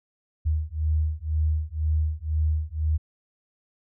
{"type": "beating tone pair", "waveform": "sine", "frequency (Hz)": [76.7, 78.7], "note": ["D#2", "D#2"], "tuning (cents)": [-24, 20], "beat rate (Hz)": 2, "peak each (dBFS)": -25, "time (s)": [0.45, 2.98], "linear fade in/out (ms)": 20, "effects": []}